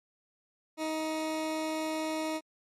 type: tone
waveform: 20% pulse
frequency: 314.7 Hz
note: D#4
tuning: 20 cents sharp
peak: -26 dBFS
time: 0.77-2.41 s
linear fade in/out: 50 ms
effects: low-pass 11000 Hz 12 dB/octave + MP3 64 kbps